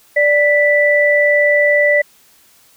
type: tone pair together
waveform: sine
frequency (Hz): 587.3 / 1975.4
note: D5 / B6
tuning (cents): 0 / 0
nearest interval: octave + major sixth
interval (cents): 2100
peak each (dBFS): -12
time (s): 0.16-2.02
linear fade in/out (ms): 10
effects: white hiss -50 dBFS RMS until 2.76 s